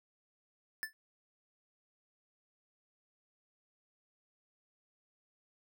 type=tone with exponential decay; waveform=square; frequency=1754 Hz; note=A6; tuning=6 cents flat; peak=-32 dBFS; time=0.83-0.93 s; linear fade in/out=0 ms; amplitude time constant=21 ms; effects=none